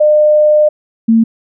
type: tone pair in turn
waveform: sine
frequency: 604 / 226.2 Hz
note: D5 / A3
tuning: +48 / +48 cents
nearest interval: octave + perfect fourth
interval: 1700 cents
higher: first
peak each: -5 dBFS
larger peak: neither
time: 0-0.69 / 1.08-1.24 s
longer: first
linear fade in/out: 10 ms
effects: none